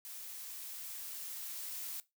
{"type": "noise with level ramp", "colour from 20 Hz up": "blue", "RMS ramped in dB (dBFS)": [-47, -42], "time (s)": [0.05, 2], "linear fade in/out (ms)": 0, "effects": ["noise-tail reverb RT60 0.2 s tail -18 dB re dry"]}